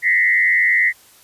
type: tone with frequency modulation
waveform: sine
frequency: 1975.5 Hz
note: B6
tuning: in tune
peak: -12 dBFS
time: 0.02-0.93 s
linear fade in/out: 50 ms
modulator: 89 Hz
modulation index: 1.4
effects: white hiss -49 dBFS RMS until 1.23 s + resampled to 32000 Hz